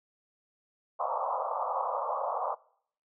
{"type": "band-pass noise", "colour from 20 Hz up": "white", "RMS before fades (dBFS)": -32, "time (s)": [0.99, 2.55], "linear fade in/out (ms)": 10, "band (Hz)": [500, 1200], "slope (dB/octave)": 96, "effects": ["noise-tail reverb RT60 0.6 s tail -22 dB re dry"]}